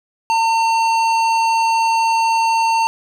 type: tone with hard clipping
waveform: sine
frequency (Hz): 906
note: A#5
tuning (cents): -50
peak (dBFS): -15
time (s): 0.3-2.87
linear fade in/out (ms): 0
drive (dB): 13
effects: none